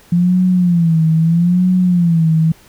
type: tone with vibrato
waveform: sine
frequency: 171.3 Hz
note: F3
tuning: 33 cents flat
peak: -9 dBFS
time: 0.12-2.52 s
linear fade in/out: 5 ms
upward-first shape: sine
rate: 0.78 Hz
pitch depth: 120 cents each way
effects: pink hiss -46 dBFS RMS until 2.68 s